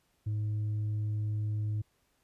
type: tone with tanh clipping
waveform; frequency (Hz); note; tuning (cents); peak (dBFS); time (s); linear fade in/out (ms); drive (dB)
triangle; 106.1; G#2; +38; -30; 0.26-1.82; 10; 7
effects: pink hiss -73 dBFS RMS until 2.23 s + resampled to 32000 Hz